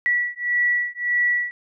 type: beating tone pair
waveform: sine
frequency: 1944 / 1945.7 Hz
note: B6 / B6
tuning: -28 / -26 cents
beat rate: 1.7 Hz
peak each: -22 dBFS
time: 0.06-1.51 s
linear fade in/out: 0 ms
effects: none